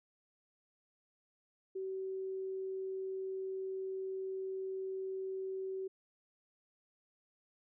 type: tone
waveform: sine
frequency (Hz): 381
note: G4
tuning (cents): -49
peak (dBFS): -37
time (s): 1.75-5.88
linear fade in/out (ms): 10
effects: none